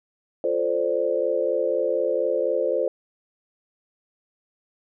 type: chord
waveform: sine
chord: D minor seventh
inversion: first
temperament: equal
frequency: 349.2 / 440 / 523.3 / 587.3 Hz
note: F4 / A4 / C5 / D5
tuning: 0 / 0 / 0 / 0 cents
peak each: -29 / -27 / -23 / -27 dBFS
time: 0.44-2.88 s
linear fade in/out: 2 ms
effects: none